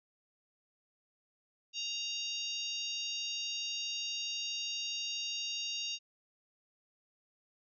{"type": "harmonic tone", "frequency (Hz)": 932.3, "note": "A#5", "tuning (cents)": 0, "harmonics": [3, 4, 5, 6, 7], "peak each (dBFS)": [-39, -41, -43, -45, -46], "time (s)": [1.73, 5.99], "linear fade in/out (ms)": 50, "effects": []}